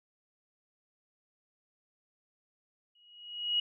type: tone with exponential growth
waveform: sine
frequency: 2900 Hz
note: F#7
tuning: 35 cents flat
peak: -24 dBFS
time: 2.95-3.6 s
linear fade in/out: 5 ms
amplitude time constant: 140 ms
effects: none